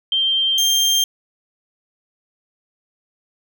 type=tone pair in turn; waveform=sine / 30% pulse; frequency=3155 / 3184 Hz; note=G7 / G7; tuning=+10 / +26 cents; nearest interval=unison; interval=16 cents; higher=second; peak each=-15 / -11 dBFS; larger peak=second; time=0.12-0.58 / 0.58-1.04 s; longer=neither; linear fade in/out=2 ms; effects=none